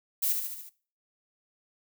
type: noise with echo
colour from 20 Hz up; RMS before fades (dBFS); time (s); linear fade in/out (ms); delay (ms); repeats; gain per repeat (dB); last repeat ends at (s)
violet; -27; 0.22-0.33; 10; 73; 5; -4; 0.695
effects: noise-tail reverb RT60 0.4 s tail -19 dB re dry